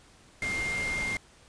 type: tone in noise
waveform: sine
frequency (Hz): 2112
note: C7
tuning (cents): +16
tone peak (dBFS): -29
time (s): 0.42-1.17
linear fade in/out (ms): 2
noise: pink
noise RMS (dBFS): -37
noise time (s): 0.42-1.17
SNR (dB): +5
effects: pink hiss -57 dBFS RMS until 1.48 s + resampled to 22050 Hz